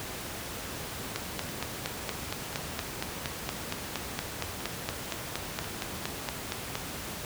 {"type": "two click trains", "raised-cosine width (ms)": 0.2, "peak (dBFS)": [-23, -13], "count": [5, 25], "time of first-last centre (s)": [[1.49, 5.644], [1.16, 6.754]], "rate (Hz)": [0.963, 4.29], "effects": ["pink hiss -38 dBFS RMS until 7.25 s", "high-pass 60 Hz 12 dB/octave"]}